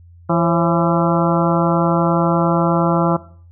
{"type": "harmonic tone with a mistuned harmonic", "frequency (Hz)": 168.4, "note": "E3", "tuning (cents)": 37, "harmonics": [1, 2, 3, 4, 5, 6, 7, 8], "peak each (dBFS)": [-17, -20, -22, -23, -24, -25, -25, -26], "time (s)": [0.29, 3.17], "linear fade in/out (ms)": 10, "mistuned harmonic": 3, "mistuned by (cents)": 95, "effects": ["noise-tail reverb RT60 0.5 s tail -18 dB re dry", "added 86 Hz sine -41 dBFS peak until 3.51 s"]}